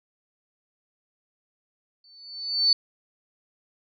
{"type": "tone with exponential growth", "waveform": "sine", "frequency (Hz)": 4502, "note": "C#8", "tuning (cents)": 26, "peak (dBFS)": -14, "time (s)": [2.04, 2.73], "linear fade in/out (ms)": 2, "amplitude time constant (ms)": 150, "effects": []}